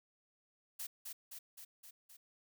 blue noise with echo, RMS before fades -43 dBFS, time 0.79-0.87 s, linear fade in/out 10 ms, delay 260 ms, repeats 5, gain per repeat -3 dB, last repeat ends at 2.17 s, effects none

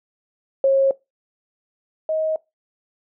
sine tone pair in turn, 542 / 630.6 Hz, C#5 / D#5, -39 / +23 cents, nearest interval minor third, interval 262 cents, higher second, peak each -12 / -19 dBFS, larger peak first, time 0.64-0.91 / 2.09-2.36 s, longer neither, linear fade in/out 2 ms, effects noise-tail reverb RT60 0.2 s tail -21 dB re dry

